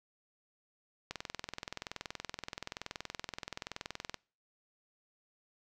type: click train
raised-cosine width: 0.2 ms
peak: -21 dBFS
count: 65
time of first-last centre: 1.11-4.143 s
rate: 21.1 Hz
effects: noise-tail reverb RT60 0.4 s tail -25 dB re dry